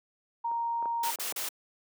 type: tone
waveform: sine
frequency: 932.3 Hz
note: A#5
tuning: in tune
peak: -28 dBFS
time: 0.44-1.11 s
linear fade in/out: 10 ms
type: clicks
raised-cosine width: 1 ms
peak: -32 / -27 / -23 / -33 / -30 / -24 dBFS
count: 6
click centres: 0.515 / 0.826 / 0.857 / 1.041 / 1.188 / 1.323 s
type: noise bursts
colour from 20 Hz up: white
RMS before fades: -34 dBFS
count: 3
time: 1.03-1.49 s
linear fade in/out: 5 ms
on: 130 ms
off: 35 ms
effects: high-pass 400 Hz 12 dB/octave